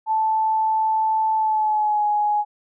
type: tone with pitch glide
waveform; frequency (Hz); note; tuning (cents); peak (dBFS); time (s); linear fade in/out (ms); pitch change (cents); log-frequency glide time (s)
sine; 877 to 835.9; A5 to G#5; -6 to +11; -17; 0.06-2.45; 50; -83; 1.35-2.05
effects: none